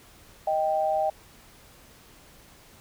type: tone pair together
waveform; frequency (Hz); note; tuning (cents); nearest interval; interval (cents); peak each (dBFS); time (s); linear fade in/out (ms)
sine; 624.6 / 784; D#5 / G5; +7 / 0; major third; 393; -25; 0.47-1.1; 5
effects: pink hiss -53 dBFS RMS until 2.8 s